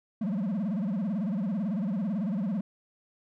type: tone with vibrato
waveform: triangle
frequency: 200.2 Hz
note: G3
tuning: 37 cents sharp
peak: -25 dBFS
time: 0.21-2.61 s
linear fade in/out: 5 ms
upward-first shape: sine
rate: 18 Hz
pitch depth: 240 cents each way
effects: none